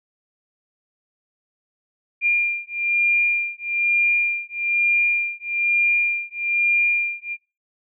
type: beating tone pair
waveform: sine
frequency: 2400 / 2401.1 Hz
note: D7 / D7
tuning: +37 / +38 cents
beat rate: 1.1 Hz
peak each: -21 dBFS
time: 2.21-7.37 s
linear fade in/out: 50 ms
effects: noise-tail reverb RT60 0.3 s tail -21 dB re dry